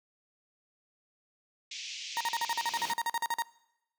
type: band-pass noise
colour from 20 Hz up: pink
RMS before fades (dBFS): -41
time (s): 1.71-2.92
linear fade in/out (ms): 5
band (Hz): 2300 to 6500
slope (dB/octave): 48
type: tone bursts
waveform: 35% pulse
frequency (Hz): 932.3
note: A#5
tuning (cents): 0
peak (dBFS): -27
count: 16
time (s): 2.17-3.421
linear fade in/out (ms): 0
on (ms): 36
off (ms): 45
type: noise with exponential growth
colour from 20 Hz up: pink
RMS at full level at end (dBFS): -40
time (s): 2.24-2.93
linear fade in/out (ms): 2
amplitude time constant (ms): 150
effects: noise-tail reverb RT60 0.9 s tail -22 dB re dry + high-pass 200 Hz 12 dB/octave